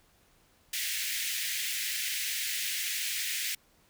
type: high-pass noise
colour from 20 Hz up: pink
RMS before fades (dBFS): -33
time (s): 0.73-3.55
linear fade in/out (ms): 5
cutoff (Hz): 1800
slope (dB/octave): 48
effects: pink hiss -65 dBFS RMS until 3.89 s